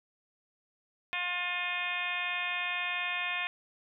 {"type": "harmonic tone", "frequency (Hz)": 355.7, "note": "F4", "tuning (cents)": 32, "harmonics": [2, 3, 4, 5, 6, 7, 8, 9, 10], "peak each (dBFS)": [-42, -41, -45, -38, -39, -34, -45, -44, -44], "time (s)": [1.13, 3.47], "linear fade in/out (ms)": 0, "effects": []}